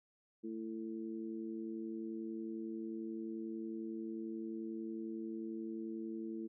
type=harmonic tone; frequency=111.2 Hz; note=A2; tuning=19 cents sharp; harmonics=2 / 3 / 4; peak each=-44 / -42 / -53 dBFS; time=0.43-6.48 s; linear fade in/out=20 ms; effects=none